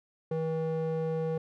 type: tone with band-pass filter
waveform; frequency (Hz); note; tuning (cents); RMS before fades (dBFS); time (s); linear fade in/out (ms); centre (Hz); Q
square; 160.7; E3; -44; -31; 0.31-1.38; 5; 380; 4.3
effects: none